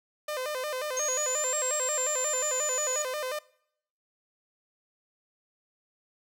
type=tone with vibrato; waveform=sawtooth; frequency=556 Hz; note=C#5; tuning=5 cents sharp; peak=-27 dBFS; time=0.28-3.39 s; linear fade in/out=5 ms; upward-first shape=square; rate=5.6 Hz; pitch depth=140 cents each way
type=exponential two-way sweep; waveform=sine; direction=up then down; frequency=6440 to 7550 to 6870 Hz; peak=-28 dBFS; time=0.97-3.02 s; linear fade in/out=0 ms; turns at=1.61 s
effects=noise-tail reverb RT60 0.7 s tail -22 dB re dry